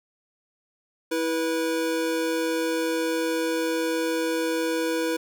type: tone pair together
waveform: square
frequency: 326.3 / 487.6 Hz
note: E4 / B4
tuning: -18 / -22 cents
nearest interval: perfect fifth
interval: 696 cents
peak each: -27 dBFS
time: 1.11-5.17 s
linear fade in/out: 10 ms
effects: none